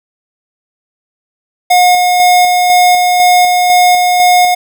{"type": "tone with tremolo", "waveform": "square", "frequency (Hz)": 720, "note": "F#5", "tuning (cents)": -47, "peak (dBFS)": -5, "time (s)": [1.7, 4.55], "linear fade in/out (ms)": 10, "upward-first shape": "square", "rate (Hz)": 2, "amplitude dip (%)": 30, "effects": []}